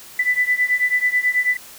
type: beating tone pair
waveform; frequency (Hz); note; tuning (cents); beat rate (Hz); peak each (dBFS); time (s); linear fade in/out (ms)
sine; 1987 / 1996.2; B6 / B6; +10 / +18; 9.2; -18 / -20; 0.19-1.57; 5
effects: white hiss -41 dBFS RMS until 1.78 s